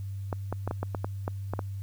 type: clicks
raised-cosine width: 1 ms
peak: -17 dBFS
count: 10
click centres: 0.328 / 0.526 / 0.676 / 0.711 / 0.83 / 0.948 / 1.045 / 1.279 / 1.536 / 1.592 s
effects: added 98 Hz sine -33 dBFS peak until 1.82 s + white hiss -62 dBFS RMS until 1.82 s